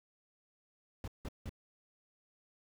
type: noise bursts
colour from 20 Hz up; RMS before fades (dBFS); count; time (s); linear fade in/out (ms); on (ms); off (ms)
brown; -41; 3; 1.04-1.494; 2; 38; 170
effects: none